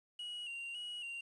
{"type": "tone with vibrato", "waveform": "triangle", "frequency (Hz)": 2838, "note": "F7", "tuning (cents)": 27, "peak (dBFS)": -40, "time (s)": [0.19, 1.21], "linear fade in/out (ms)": 5, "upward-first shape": "square", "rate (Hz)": 1.8, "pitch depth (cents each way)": 42, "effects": ["resampled to 24000 Hz", "11-bit"]}